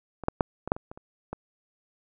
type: clicks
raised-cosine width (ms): 1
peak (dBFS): -23 / -8 / -7 / -19 / -6 / -24 / -26 / -30 / -19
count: 9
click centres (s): 0.237 / 0.284 / 0.408 / 0.676 / 0.719 / 0.765 / 0.915 / 0.975 / 1.33
effects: none